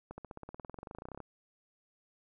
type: accelerating click train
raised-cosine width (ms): 1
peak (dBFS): -30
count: 25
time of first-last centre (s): 0.11-1.203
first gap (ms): 70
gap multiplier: 0.96
effects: none